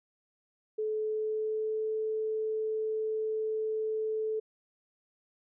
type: tone with pitch glide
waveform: sine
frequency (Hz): 431.7 to 436.2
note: A4 to A4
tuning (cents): -33 to -15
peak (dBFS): -29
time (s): 0.78-4.4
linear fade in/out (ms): 10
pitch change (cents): +18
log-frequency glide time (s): 1.05-1.91
effects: none